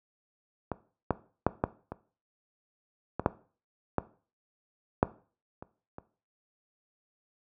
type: clicks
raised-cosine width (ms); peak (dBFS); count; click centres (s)
1; -17 / -10 / -8 / -10 / -22 / -16 / -8 / -11 / -6 / -28 / -27; 11; 0.717 / 1.107 / 1.466 / 1.639 / 1.92 / 3.196 / 3.261 / 3.983 / 5.029 / 5.625 / 5.984
effects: noise-tail reverb RT60 0.4 s tail -17 dB re dry + high-pass 60 Hz 12 dB/octave